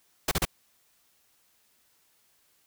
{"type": "noise bursts", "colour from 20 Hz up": "pink", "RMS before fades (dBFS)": -25, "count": 3, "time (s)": [0.28, 0.452], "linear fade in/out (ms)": 5, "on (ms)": 34, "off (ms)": 35, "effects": ["white hiss -67 dBFS RMS until 2.66 s"]}